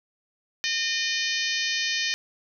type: harmonic tone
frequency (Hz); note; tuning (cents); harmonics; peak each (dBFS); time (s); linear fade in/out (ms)
610; D#5; -34; 3 / 4 / 5 / 6 / 7 / 8 / 9 / 10; -30 / -31 / -32 / -33 / -33 / -34 / -35 / -35; 0.64-2.14; 0
effects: none